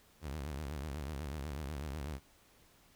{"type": "tone with vibrato", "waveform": "sawtooth", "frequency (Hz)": 72.6, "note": "D2", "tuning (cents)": -19, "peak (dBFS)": -35, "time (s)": [0.21, 2.2], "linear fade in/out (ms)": 50, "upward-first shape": "triangle", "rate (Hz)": 8.1, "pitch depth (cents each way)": 210, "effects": ["pink hiss -65 dBFS RMS until 2.95 s"]}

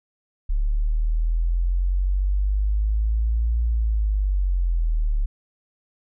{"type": "linear two-way sweep", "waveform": "sine", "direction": "up then down", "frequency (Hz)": [35.25, 57.8, 35.25], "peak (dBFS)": -18, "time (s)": [0.49, 5.26], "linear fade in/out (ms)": 10, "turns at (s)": 3.63, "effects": []}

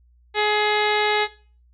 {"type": "harmonic tone", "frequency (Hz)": 420.9, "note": "G#4", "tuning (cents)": 23, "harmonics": [1, 2, 3, 4, 5, 6, 7, 8, 9, 10], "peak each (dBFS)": [-22, -23, -31, -27, -26, -31, -33, -32, -32, -38], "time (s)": [0.34, 1.28], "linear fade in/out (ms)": 50, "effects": ["noise-tail reverb RT60 0.4 s tail -17 dB re dry", "added 60 Hz sine -53 dBFS peak until 1.73 s"]}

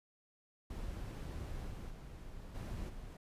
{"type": "noise with level steps", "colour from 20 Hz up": "brown", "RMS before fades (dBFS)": [-43, -45, -49, -42, -48], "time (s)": [0.7, 3.17], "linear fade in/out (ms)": 5, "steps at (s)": [1.67, 1.89, 2.54, 2.88], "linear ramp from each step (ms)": 20, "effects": ["resampled to 32000 Hz"]}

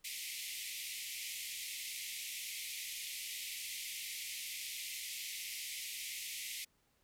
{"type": "band-pass noise", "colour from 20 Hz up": "pink", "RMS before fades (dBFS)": -44, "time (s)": [0.04, 6.65], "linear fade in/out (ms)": 10, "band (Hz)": [2000, 15000], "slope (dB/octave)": 96, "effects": ["pink hiss -75 dBFS RMS until 7.03 s"]}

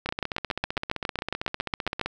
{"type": "two click trains", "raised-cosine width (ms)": 0.3, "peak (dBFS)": [-13, -10], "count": [32, 15], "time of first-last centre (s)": [[0.06, 2.06], [0.09, 2.013]], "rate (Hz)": [15.5, 7.28], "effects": []}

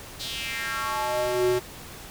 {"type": "tone with high-pass filter sweep", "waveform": "square", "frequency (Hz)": 123.47, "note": "B2", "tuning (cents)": 0, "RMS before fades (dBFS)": -27, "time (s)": [0.19, 1.6], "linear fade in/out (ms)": 20, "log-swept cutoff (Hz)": [4100, 280], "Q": 3.4, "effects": ["pink hiss -42 dBFS RMS until 2.1 s"]}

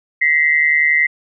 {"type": "tone pair together", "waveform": "sine", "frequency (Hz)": [1917.3, 2068], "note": ["A#6", "C7"], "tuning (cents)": [48, -21], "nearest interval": "minor second", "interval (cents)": 131, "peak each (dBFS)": [-15, -13], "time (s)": [0.21, 1.07], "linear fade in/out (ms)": 10, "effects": []}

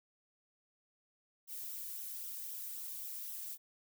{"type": "noise with flanger", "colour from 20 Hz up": "violet", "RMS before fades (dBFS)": -44, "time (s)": [1.47, 3.58], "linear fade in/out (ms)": 50, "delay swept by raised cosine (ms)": [0.42, 1.52], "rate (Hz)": 3.8, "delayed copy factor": -0.55, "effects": []}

